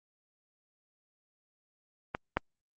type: clicks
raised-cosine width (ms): 0.5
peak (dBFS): -17 / -11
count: 2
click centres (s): 2.149 / 2.37
effects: Opus 32 kbps